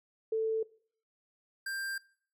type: tone pair in turn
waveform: sine / square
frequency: 443.1 / 1585.4 Hz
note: A4 / G6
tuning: +12 / +19 cents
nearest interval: octave + minor seventh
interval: 2207 cents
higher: second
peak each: -27 / -35 dBFS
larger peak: first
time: 0.32-0.63 / 1.66-1.98 s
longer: second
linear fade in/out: 5 ms
effects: noise-tail reverb RT60 0.5 s tail -21 dB re dry + MP3 96 kbps